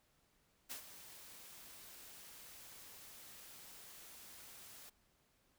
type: noise with ADSR envelope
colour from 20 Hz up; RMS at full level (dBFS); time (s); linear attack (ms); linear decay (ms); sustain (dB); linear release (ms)
white; -45; 0.69-4.9; 23; 99; -11; 11
effects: pink hiss -75 dBFS RMS until 5.58 s